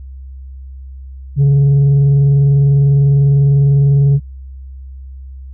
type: tone with vibrato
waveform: sine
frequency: 140 Hz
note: C#3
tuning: 18 cents sharp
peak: -4 dBFS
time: 1.36-4.2 s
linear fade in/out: 50 ms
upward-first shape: sine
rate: 20 Hz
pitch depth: 47 cents each way
effects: tanh soft clip ceiling -6 dBFS + added 66 Hz sine -28 dBFS peak until 5.53 s